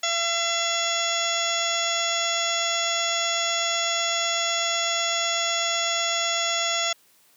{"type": "harmonic tone", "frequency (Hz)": 677, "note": "E5", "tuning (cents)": 46, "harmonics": [1, 2, 3, 4, 5, 6, 7, 8, 9, 10], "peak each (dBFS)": [-30, -31, -31, -33, -27, -39, -39, -33, -42, -30], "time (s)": [0.03, 6.93], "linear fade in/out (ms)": 5, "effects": ["white hiss -59 dBFS RMS until 7.36 s", "high-pass 100 Hz 12 dB/octave"]}